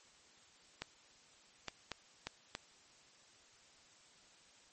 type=clicks; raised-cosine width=0.2 ms; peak=-22 dBFS; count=5; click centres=0.82 / 1.683 / 1.917 / 2.27 / 2.551 s; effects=white hiss -64 dBFS RMS until 4.72 s + MP3 32 kbps